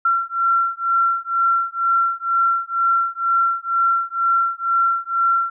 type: beating tone pair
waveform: sine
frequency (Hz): 1361 / 1363.1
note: F6 / F6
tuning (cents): -45 / -42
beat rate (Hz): 2.1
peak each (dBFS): -19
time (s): 0.05-5.5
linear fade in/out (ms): 5
effects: none